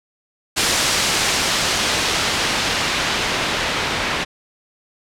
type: noise with low-pass filter sweep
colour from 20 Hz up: white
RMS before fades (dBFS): -20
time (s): 0.56-4.25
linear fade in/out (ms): 20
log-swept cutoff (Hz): 7000 to 2800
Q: 0.72
effects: none